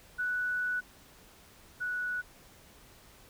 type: tone pair in turn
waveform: sine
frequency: 1480 / 1473.2 Hz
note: F#6 / F#6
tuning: 0 / -8 cents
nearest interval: unison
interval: 8 cents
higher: first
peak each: -29 / -31 dBFS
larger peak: first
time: 0.18-0.81 / 1.8-2.22 s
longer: first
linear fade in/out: 20 ms
effects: pink hiss -57 dBFS RMS until 3.29 s